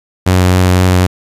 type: tone with vibrato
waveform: sawtooth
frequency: 91.5 Hz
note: F#2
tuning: 19 cents flat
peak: -3 dBFS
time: 0.26-1.07 s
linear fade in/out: 10 ms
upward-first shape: triangle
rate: 3.8 Hz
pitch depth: 16 cents each way
effects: resampled to 32000 Hz + 7-bit

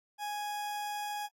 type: tone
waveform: 40% pulse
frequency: 830.6 Hz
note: G#5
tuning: in tune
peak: -34 dBFS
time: 0.18-1.29 s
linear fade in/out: 50 ms
effects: AAC 48 kbps

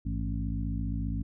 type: harmonic tone with a mistuned harmonic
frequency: 55 Hz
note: A1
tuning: in tune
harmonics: 1 / 2 / 3 / 4 / 5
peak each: -32 / -35 / -37 / -38 / -39 dBFS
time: 0.05-1.23 s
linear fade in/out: 10 ms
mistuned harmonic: 2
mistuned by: -110 cents
effects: none

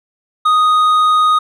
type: tone with hard clipping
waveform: sine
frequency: 1244.5 Hz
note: D#6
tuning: in tune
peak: -10 dBFS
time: 0.45-1.39 s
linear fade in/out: 10 ms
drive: 5 dB
effects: none

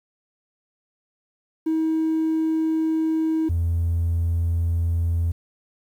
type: tone pair in turn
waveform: triangle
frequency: 319.1 / 84.33 Hz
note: D#4 / E2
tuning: +44 / +40 cents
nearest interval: octave + major seventh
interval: 2304 cents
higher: first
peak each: -16 dBFS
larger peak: neither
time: 1.66-3.49 / 3.49-5.32 s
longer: neither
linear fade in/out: 10 ms
effects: tanh soft clip ceiling -15 dBFS + 9-bit

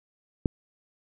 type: click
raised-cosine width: 3 ms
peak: -10 dBFS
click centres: 0.458 s
effects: none

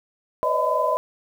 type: tone cluster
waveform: sine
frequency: 501 / 571 / 617 / 641 / 1010 Hz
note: B4 / D5 / D#5 / E5 / B5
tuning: +25 / -49 / -15 / -49 / +39 cents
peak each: -28 / -28 / -24 / -29 / -22 dBFS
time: 0.43-0.97 s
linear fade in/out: 0 ms
effects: 8-bit

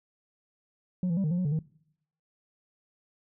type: tone with pitch steps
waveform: sine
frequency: 181.6 / 167.7 / 195 / 152.8 / 175.7 / 182.6 / 144.7 / 157.5 Hz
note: F#3 / E3 / G3 / D#3 / F3 / F#3 / D3 / D#3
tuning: -32 / +30 / -9 / -31 / +11 / -23 / -25 / +21 cents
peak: -22 dBFS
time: 1.03-1.59 s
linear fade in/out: 2 ms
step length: 70 ms
effects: noise-tail reverb RT60 0.7 s tail -23 dB re dry + tanh soft clip ceiling -24 dBFS

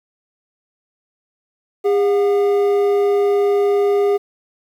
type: tone pair together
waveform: triangle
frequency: 405.2 / 722 Hz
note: G#4 / F#5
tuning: -43 / -43 cents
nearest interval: minor seventh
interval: 1000 cents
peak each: -11 / -23 dBFS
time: 1.84-4.18 s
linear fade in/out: 20 ms
effects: 8-bit

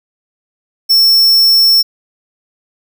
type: tone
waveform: square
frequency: 5400 Hz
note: E8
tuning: 41 cents sharp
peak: -6 dBFS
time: 0.89-1.83 s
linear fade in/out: 20 ms
effects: none

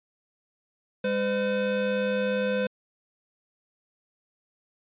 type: tone pair together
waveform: square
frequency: 202 / 509 Hz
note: G#3 / C5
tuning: -48 / -48 cents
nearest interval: octave + major third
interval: 1600 cents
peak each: -30 / -26 dBFS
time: 1.04-2.67 s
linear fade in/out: 5 ms
effects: resampled to 8000 Hz

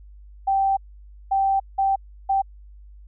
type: tone bursts at uneven times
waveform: sine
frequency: 780 Hz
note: G5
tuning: 9 cents flat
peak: -17 dBFS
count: 4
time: 0.47-0.77 / 1.31-1.6 / 1.78-1.96 / 2.29-2.42 s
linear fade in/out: 10 ms
effects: added 50 Hz sine -42 dBFS peak until 3.07 s

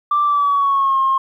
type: tone with pitch glide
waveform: sine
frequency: 1174.7 to 1071 Hz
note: D6 to C6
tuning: 0 to +40 cents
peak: -12 dBFS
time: 0.11-1.18 s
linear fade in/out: 5 ms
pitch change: -160 cents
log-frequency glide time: 0.24-0.99 s
effects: tanh soft clip ceiling -8 dBFS + 9-bit

